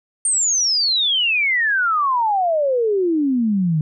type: exponential sweep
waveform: sine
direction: down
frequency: 8880 to 149 Hz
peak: -15 dBFS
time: 0.25-3.81 s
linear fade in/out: 2 ms
effects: none